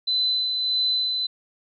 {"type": "tone with tremolo", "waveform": "sine", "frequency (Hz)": 4023, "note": "B7", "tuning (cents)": 31, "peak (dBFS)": -19, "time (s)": [0.07, 1.27], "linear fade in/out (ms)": 10, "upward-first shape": "sine", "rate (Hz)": 1.6, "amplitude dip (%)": 35, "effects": []}